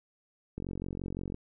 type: click train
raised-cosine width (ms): 3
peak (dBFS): -24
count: 36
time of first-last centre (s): 0.58-1.344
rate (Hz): 45.8
effects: none